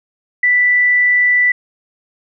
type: tone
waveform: sine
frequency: 1975.5 Hz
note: B6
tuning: in tune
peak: -9 dBFS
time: 0.43-1.52 s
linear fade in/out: 5 ms
effects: none